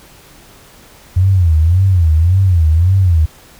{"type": "tone with vibrato", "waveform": "sine", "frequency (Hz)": 86.9, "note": "F2", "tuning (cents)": -8, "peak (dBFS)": -7, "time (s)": [1.16, 3.26], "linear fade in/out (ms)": 10, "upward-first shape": "sine", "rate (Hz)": 1.8, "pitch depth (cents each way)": 190, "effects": ["pink hiss -42 dBFS RMS until 3.59 s"]}